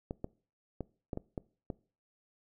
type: clicks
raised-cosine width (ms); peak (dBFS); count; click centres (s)
2; -23; 7; 0.109 / 0.244 / 0.807 / 1.132 / 1.174 / 1.378 / 1.702
effects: noise-tail reverb RT60 0.4 s tail -22 dB re dry